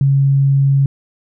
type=tone; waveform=sine; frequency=137.9 Hz; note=C#3; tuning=9 cents flat; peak=-9 dBFS; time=0.01-0.86 s; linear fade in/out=2 ms; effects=none